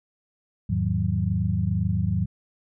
sine tone cluster, 84.6 / 106.8 / 157.6 / 184.9 Hz, E2 / G#2 / D#3 / F#3, +45 / +49 / +23 / -1 cents, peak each -27 / -25 / -29 / -27 dBFS, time 0.69-2.26 s, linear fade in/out 10 ms, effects none

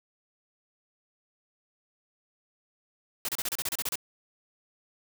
white noise bursts, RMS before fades -31 dBFS, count 11, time 3.25-3.956 s, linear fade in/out 2 ms, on 36 ms, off 31 ms, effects none

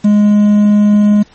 triangle tone with quantisation, 207.7 Hz, G#3, in tune, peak -3 dBFS, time 0.04-1.23 s, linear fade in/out 10 ms, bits 5, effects pink hiss -45 dBFS RMS until 1.34 s + MP3 32 kbps

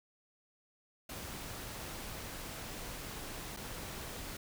pink noise with dropouts, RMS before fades -44 dBFS, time 1.09-4.37 s, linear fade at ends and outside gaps 5 ms, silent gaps 3.565-3.57 s, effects none

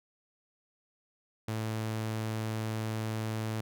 sawtooth tone, 110 Hz, A2, in tune, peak -28 dBFS, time 1.48-3.61 s, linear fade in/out 5 ms, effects none

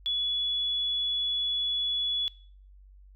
sine tone, 3405 Hz, G#7, 42 cents sharp, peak -26 dBFS, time 0.06-2.28 s, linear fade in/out 0 ms, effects noise-tail reverb RT60 0.5 s tail -22 dB re dry + added 48 Hz sine -50 dBFS peak until 3.15 s

